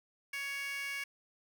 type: tone with high-pass filter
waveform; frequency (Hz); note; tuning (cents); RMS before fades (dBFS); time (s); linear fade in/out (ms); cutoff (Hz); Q
15% pulse; 558; C#5; +11; -39; 0.33-1.04; 5; 2200; 2.9
effects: none